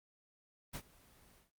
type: noise with ADSR envelope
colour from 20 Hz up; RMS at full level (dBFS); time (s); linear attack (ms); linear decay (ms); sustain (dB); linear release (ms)
pink; -41; 0.73-1.51; 19; 66; -23; 140
effects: noise-tail reverb RT60 0.1 s tail -22 dB re dry + Opus 24 kbps